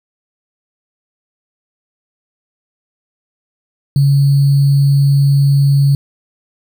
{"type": "tone with sample-and-hold", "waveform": "sine", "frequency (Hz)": 140, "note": "C#3", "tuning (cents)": 18, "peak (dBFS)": -7, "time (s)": [3.96, 5.95], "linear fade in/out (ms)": 2, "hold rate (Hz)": 4410, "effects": []}